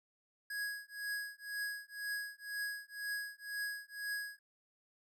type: tone with tremolo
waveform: square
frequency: 1661.2 Hz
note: G#6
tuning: in tune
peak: -36 dBFS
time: 0.5-4.39 s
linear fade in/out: 5 ms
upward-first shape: triangle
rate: 2 Hz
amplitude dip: 100%
effects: none